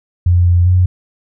sine tone with pitch steps, 88.2 / 87.7 / 90.9 Hz, F2 / F2 / F#2, +18 / +8 / -30 cents, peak -7 dBFS, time 0.26-0.86 s, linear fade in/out 5 ms, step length 200 ms, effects none

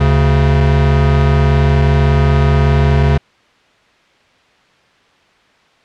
square tone pair together, 73.42 / 138.59 Hz, D2 / C#3, 0 / 0 cents, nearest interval major seventh, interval 1100 cents, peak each -12 dBFS, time 0-3.18 s, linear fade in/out 10 ms, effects white hiss -51 dBFS RMS until 5.84 s + low-pass 3000 Hz 12 dB/octave

